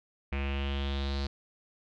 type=tone with low-pass filter sweep; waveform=square; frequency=69.3 Hz; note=C#2; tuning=in tune; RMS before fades=-32 dBFS; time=0.32-1.27 s; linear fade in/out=5 ms; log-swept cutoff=2400 to 4400 Hz; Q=5.1; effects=none